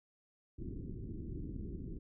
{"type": "low-pass noise", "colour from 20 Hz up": "pink", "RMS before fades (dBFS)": -43, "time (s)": [0.58, 1.99], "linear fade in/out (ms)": 10, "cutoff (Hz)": 370, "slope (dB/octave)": 48, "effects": []}